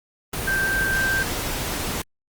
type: tone in noise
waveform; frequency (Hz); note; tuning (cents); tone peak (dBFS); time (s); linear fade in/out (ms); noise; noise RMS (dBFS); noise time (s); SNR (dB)
sine; 1569; G6; +1; -20; 0.47-1.23; 5; pink; -27; 0.33-2.02; +4
effects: Opus 24 kbps